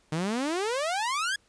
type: exponential sweep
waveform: sawtooth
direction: up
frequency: 150 to 1700 Hz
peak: -23 dBFS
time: 0.12-1.36 s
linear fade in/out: 5 ms
effects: pink hiss -65 dBFS RMS until 1.48 s + resampled to 22050 Hz